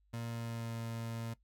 30% pulse tone with pitch glide, 116.54 to 115 Hz, A#2 to A#2, 0 to -23 cents, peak -36 dBFS, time 0.13-1.34 s, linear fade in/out 10 ms, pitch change -23 cents, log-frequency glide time 0.28-0.79 s, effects noise-tail reverb RT60 0.1 s tail -18 dB re dry + added 50 Hz sine -68 dBFS peak until 1.43 s

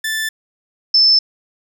sawtooth / sine tone pair in turn, 1760 / 5274 Hz, A6 / E8, 0 / 0 cents, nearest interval octave + perfect fifth, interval 1900 cents, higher second, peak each -15 / -8 dBFS, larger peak second, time 0.04-0.29 / 0.94-1.19 s, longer neither, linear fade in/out 5 ms, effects none

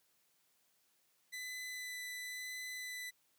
sawtooth tone with vibrato, 2000 Hz, B6, 21 cents sharp, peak -39 dBFS, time 1.32-3.11 s, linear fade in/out 20 ms, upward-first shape sine, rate 0.97 Hz, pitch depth 8 cents each way, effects white hiss -75 dBFS RMS until 3.38 s + high-pass 100 Hz 12 dB/octave

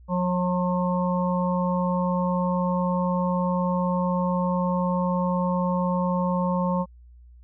harmonic tone with a mistuned harmonic, 180.4 Hz, F#3, 44 cents flat, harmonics 1 / 3 / 5 / 6, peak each -23 / -28 / -30 / -31 dBFS, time 0.08-6.86 s, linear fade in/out 50 ms, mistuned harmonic 6, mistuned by -17 cents, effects added 60 Hz sine -46 dBFS peak until 7.43 s

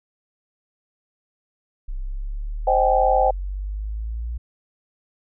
sine exponential sweep, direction up, 31.7 to 59.4 Hz, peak -25 dBFS, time 1.88-4.38 s, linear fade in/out 10 ms
sine chord, Ab major seventh, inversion first, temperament equal with one note detuned, 523.3 / 622.3 / 770.1 / 830.6 Hz, C5 / Eb5 / G5 / Ab5, 0 / 0 / -31 / 0 cents, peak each -20 / -23 / -18 / -23 dBFS, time 2.67-3.31 s, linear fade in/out 5 ms
effects none

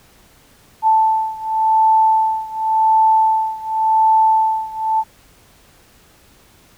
sine beating tone pair, 880 / 880.9 Hz, A5 / A5, 0 / +2 cents, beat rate 0.9 Hz, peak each -14 / -16 dBFS, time 0.82-5.04 s, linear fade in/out 50 ms, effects pink hiss -50 dBFS RMS until 6.77 s

